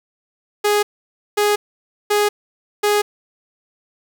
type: tone bursts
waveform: sawtooth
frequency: 414.9 Hz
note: G#4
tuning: 2 cents flat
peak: -10 dBFS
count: 4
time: 0.64-3.02 s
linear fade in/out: 10 ms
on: 190 ms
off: 540 ms
effects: 8-bit